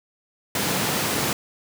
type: high-pass noise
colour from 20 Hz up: pink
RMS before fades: -24 dBFS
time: 0.55-1.33 s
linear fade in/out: 2 ms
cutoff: 110 Hz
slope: 24 dB/octave
effects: none